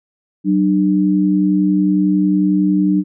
sine tone pair together, 188.99 / 300 Hz, F#3 / D4, +37 / +37 cents, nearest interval minor sixth, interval 800 cents, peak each -14 dBFS, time 0.44-3.04 s, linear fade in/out 50 ms, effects none

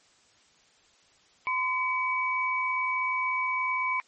sine tone pair together, 1024 / 2270 Hz, C6 / C#7, -38 / +41 cents, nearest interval octave + major second, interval 1379 cents, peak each -28 dBFS, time 1.47-4 s, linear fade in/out 0 ms, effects white hiss -62 dBFS RMS until 4.07 s + MP3 32 kbps

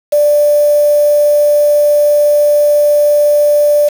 sine tone with quantisation, 589 Hz, D5, 5 cents sharp, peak -6 dBFS, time 0.12-3.89 s, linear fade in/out 10 ms, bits 4, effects none

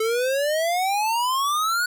square exponential sweep, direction up, 433.3 to 1480 Hz, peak -21 dBFS, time 0-1.86 s, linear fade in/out 5 ms, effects none

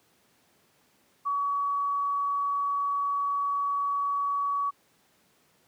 sine tone, 1132 Hz, C#6, 36 cents sharp, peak -25 dBFS, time 1.25-4.71 s, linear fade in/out 20 ms, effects pink hiss -65 dBFS RMS until 5.67 s + high-pass 150 Hz 12 dB/octave

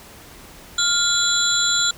sine tone cluster, 1399 / 3390 / 3979 / 7220 Hz, F6 / G#7 / B7 / A8, +3 / +35 / +12 / +44 cents, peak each -22 / -22 / -21 / -21 dBFS, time 0.78-1.91 s, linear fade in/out 5 ms, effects tanh soft clip ceiling -6 dBFS + pink hiss -43 dBFS RMS until 1.97 s

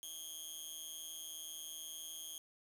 15% pulse tone with amplitude modulation, 3254 Hz, G#7, 36 cents flat, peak -34 dBFS, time 0.03-2.38 s, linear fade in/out 0 ms, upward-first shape sine, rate 159 Hz, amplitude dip 90%, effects 10-bit

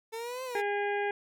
30% pulse exponential two-way sweep, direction up then down, 443.8 to 524 to 443.8 Hz, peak -33 dBFS, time 0.12-0.62 s, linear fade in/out 20 ms, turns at 0.44 s
harmonic tone, 407.7 Hz, G#4, 32 cents flat, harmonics 1 / 2 / 4 / 5 / 6 / 7 / 8, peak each -31 / -33 / -36 / -41 / -42 / -53 / -54 dBFS, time 0.55-1.11 s, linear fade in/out 2 ms
effects none

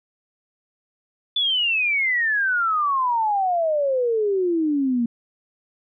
sine exponential sweep, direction down, 3499 to 230 Hz, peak -18 dBFS, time 1.36-5.06 s, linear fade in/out 5 ms, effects none

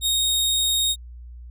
sawtooth tone, 3729 Hz, A#7, in tune, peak -16 dBFS, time 0.01-0.96 s, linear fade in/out 50 ms, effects added 60 Hz sine -37 dBFS peak until 1.5 s

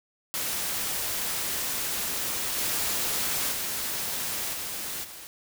white noise with level steps, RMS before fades -30 / -28 / -31 / -34 / -43 dBFS, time 0.34-5.27 s, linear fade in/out 0 ms, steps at 2.56 / 3.51 / 4.52 / 5.03 s, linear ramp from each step 20 ms, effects none

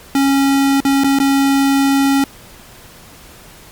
square tone with dropouts, 275.1 Hz, C#4, 13 cents flat, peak -11 dBFS, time 0.15-2.24 s, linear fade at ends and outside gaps 2 ms, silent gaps 0.804-0.85 / 1.037-1.043 / 1.188-1.2 s, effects pink hiss -40 dBFS RMS until 3.71 s + MP3 96 kbps

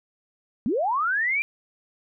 sine linear sweep, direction up, 194.9 to 2406 Hz, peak -21 dBFS, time 0.66-1.42 s, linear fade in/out 0 ms, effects none

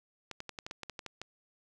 clicks, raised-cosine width 0.2 ms, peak -23 dBFS, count 11, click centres 0.313 / 0.404 / 0.493 / 0.588 / 0.665 / 0.711 / 0.833 / 0.897 / 0.992 / 1.063 / 1.216 s, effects none

